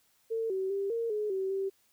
sine tone with pitch steps, 451.5 / 380.7 / 395.4 / 461.6 / 421.7 / 382.4 / 388.3 Hz, A4 / F#4 / G4 / A#4 / G#4 / G4 / G4, +45 / +49 / +15 / -17 / +26 / -43 / -16 cents, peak -29 dBFS, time 0.3-1.7 s, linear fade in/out 20 ms, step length 200 ms, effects white hiss -69 dBFS RMS until 1.92 s

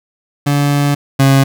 30% pulse tone pair in turn, 143.5 / 136.19 Hz, D3 / C#3, -40 / -30 cents, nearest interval minor second, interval 90 cents, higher first, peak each -8 / -4 dBFS, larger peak second, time 0.46-0.95 / 1.19-1.44 s, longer first, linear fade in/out 10 ms, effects none

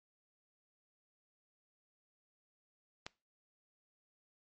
click, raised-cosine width 0.2 ms, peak -24 dBFS, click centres 3.065 s, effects noise-tail reverb RT60 0.3 s tail -22 dB re dry + MP3 32 kbps

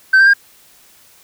sine tone with pitch steps, 1543 / 1577.2 / 1612.2 Hz, G6 / G6 / G6, -28 / +10 / +48 cents, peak -3 dBFS, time 0.13-0.337 s, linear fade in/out 10 ms, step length 69 ms, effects tanh soft clip ceiling -5 dBFS + white hiss -48 dBFS RMS until 1.23 s

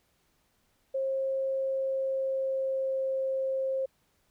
sine tone with pitch glide, 535 to 531.6 Hz, C5 to C5, +38 to +27 cents, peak -27 dBFS, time 0.94-3.86 s, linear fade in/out 10 ms, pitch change -11 cents, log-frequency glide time 1.51-3.08 s, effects pink hiss -71 dBFS RMS until 4.3 s

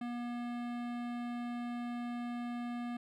sine tone with hard clipping, 240.4 Hz, B3, 46 cents flat, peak -39 dBFS, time 0.01-2.97 s, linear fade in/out 5 ms, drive 18 dB, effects none

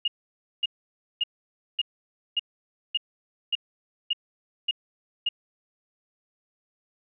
sine tone bursts, 2852 Hz, F7, 36 cents sharp, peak -21 dBFS, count 10, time 0.05-5.29 s, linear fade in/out 5 ms, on 29 ms, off 550 ms, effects none

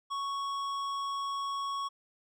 sine tone with hard clipping, 1110 Hz, C#6, 2 cents sharp, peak -34 dBFS, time 0.1-1.89 s, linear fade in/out 20 ms, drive 11 dB, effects none

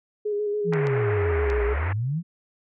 sine tone with vibrato, 415.3 Hz, G#4, in tune, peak -23 dBFS, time 0.25-1.74 s, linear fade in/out 10 ms, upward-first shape square, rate 7 Hz, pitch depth 22 cents each way
sine exponential two-way sweep, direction down then up, 180 to 56.9 to 180 Hz, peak -23 dBFS, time 0.64-2.23 s, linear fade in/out 50 ms, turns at 1.65 s
white band-pass noise, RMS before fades -33 dBFS, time 0.72-1.93 s, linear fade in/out 5 ms, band 280 to 2200 Hz, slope 48 dB/octave
clicks, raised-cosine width 0.2 ms, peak -20 dBFS, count 3, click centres 0.736 / 0.87 / 1.501 s
effects none

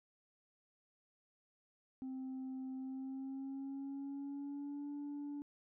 sine tone with pitch glide, 261.6 to 288.6 Hz, C4 to D4, 0 to -30 cents, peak -39 dBFS, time 2.02-5.42 s, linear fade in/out 0 ms, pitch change +170 cents, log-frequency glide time 2.75-4.9 s, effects tanh soft clip ceiling -40 dBFS

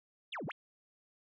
sine exponential two-way sweep, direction down then up, 3961 to 120.8 to 3961 Hz, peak -37 dBFS, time 0.32-0.52 s, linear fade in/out 10 ms, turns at 0.46 s, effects tanh soft clip ceiling -34 dBFS

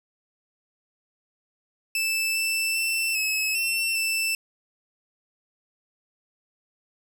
sawtooth tone with pitch steps, 2640 / 2658 / 2675 / 2578 / 2699 / 2660 Hz, E7 / E7 / E7 / E7 / E7 / E7, +2 / +14 / +25 / -39 / +40 / +15 cents, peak -20 dBFS, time 1.95-4.35 s, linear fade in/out 2 ms, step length 400 ms, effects none

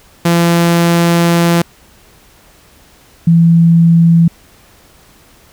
sawtooth / sine tone pair in turn, 170.3 / 167.28 Hz, F3 / E3, -43 / +26 cents, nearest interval unison, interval 31 cents, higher first, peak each -4 dBFS, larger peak neither, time 0.25-1.62 / 3.27-4.28 s, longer first, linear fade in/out 5 ms, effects pink hiss -45 dBFS RMS until 5.52 s

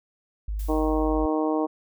sine tone, 51.9 Hz, G#1, in tune, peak -26 dBFS, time 0.48-1.26 s, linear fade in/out 5 ms
blue noise with exponential decay, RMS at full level -43 dBFS, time 0.59-1.38 s, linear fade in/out 5 ms, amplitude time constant 170 ms
harmonic tone, 155.56 Hz, D#3, in tune, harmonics 2 / 3 / 4 / 5 / 6 / 7, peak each -24 / -28 / -30 / -32 / -34 / -35 dBFS, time 0.68-1.67 s, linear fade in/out 20 ms
effects none

